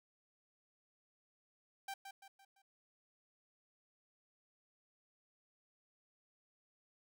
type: tone with echo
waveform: sawtooth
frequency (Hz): 784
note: G5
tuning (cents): 0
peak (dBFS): -38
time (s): 1.88-1.94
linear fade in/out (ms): 5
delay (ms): 170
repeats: 4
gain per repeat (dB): -7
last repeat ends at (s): 2.62
effects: none